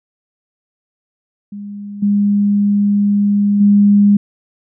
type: tone with level steps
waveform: sine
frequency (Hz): 203.6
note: G#3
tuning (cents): -34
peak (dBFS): -25 / -10 / -6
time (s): 1.52-4.17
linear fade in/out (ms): 5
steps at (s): 2.02 / 3.6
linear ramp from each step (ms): 10
effects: none